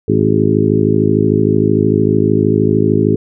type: harmonic tone with a mistuned harmonic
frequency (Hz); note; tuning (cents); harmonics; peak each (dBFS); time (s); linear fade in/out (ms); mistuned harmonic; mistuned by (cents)
53.2; G#1; +42; 2 / 3 / 4 / 5 / 6 / 7 / 8; -17 / -17 / -17 / -17 / -17 / -17 / -17; 0.08-3.16; 5; 8; -33
effects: none